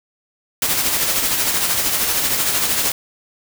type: noise with tremolo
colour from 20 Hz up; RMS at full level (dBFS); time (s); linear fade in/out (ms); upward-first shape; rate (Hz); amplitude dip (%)
white; -17; 0.62-2.92; 2; sine; 13; 40
effects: none